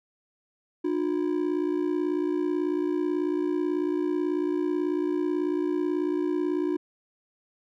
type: ring-modulated tone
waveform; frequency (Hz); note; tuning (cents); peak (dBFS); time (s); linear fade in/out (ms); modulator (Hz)
triangle; 329.6; E4; 0; -19; 0.84-6.77; 10; 29.1
effects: none